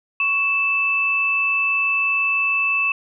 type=tone pair together; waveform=sine; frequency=1115.1 / 2637 Hz; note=C#6 / E7; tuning=+10 / 0 cents; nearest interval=octave + minor third; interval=1490 cents; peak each=-27 / -17 dBFS; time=0.2-2.92 s; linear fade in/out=2 ms; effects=none